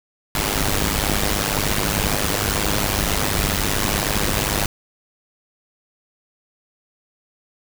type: noise with amplitude modulation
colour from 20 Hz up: pink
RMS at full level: -17 dBFS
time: 0.35-4.66 s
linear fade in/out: 2 ms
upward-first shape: sine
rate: 102 Hz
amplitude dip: 85%
effects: none